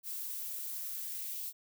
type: noise with high-pass filter sweep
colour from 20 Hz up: violet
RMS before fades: -40 dBFS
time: 0.03-1.53 s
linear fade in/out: 50 ms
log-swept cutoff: 230 to 3400 Hz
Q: 1.4
effects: none